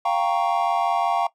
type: chord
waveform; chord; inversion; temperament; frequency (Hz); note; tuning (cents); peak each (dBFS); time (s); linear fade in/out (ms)
triangle; G half-diminished seventh; third; equal; 698.5 / 784 / 932.3 / 1108.7; F5 / G5 / Bb5 / Db6; 0 / 0 / 0 / 0; -22 / -22 / -24 / -25; 0.05-1.27; 5
effects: noise-tail reverb RT60 0.1 s tail -17 dB re dry